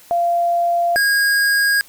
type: tone pair in turn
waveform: sine / square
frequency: 690 / 1634.5 Hz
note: F5 / G#6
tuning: -21 / -28 cents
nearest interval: octave + minor third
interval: 1493 cents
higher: second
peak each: -14 dBFS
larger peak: neither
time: 0.11-0.96 / 0.96-1.81 s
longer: neither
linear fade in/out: 0 ms
effects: white hiss -46 dBFS RMS until 1.88 s